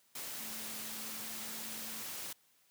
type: tone in noise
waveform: sine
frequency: 220 Hz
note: A3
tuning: in tune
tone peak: -53 dBFS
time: 0.4-2.02 s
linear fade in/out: 5 ms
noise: white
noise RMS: -43 dBFS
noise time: 0.15-2.33 s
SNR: -13 dB
effects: white hiss -70 dBFS RMS until 2.7 s + high-pass 100 Hz 12 dB/octave